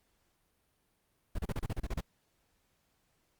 brown noise bursts, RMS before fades -33 dBFS, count 10, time 1.35-2.007 s, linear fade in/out 5 ms, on 36 ms, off 33 ms, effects pink hiss -75 dBFS RMS until 3.39 s + Opus 48 kbps

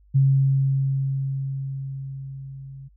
sine tone with level ramp, 135.8 Hz, C#3, 35 cents flat, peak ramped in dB -13 to -37 dBFS, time 0.14-2.89 s, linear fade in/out 20 ms, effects added 50 Hz sine -52 dBFS peak until 2.96 s

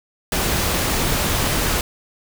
pink noise, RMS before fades -20 dBFS, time 0.32-1.81 s, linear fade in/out 2 ms, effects none

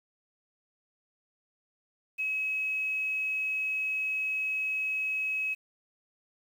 sine tone with quantisation, 2560 Hz, D#7, 49 cents sharp, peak -28 dBFS, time 2.18-5.55 s, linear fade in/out 20 ms, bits 9, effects none

